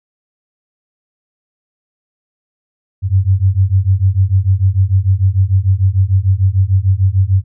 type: beating tone pair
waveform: sine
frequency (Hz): 92.5 / 99.2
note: F#2 / G2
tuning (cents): 0 / +21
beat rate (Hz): 6.7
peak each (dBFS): -12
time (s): 3.02-7.44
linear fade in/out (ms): 50
effects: none